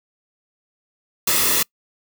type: noise with comb filter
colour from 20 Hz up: white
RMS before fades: -18 dBFS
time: 1.27-1.63 s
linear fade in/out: 5 ms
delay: 1.3 ms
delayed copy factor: -0.6
effects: noise-tail reverb RT60 0.1 s tail -26 dB re dry